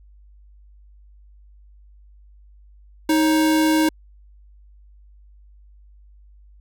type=tone pair together; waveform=square; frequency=313.6 / 550 Hz; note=D#4 / C#5; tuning=+14 / -14 cents; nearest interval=minor seventh; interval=972 cents; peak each=-16 / -28 dBFS; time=3.09-3.89 s; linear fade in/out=5 ms; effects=added 50 Hz sine -46 dBFS peak until 6.6 s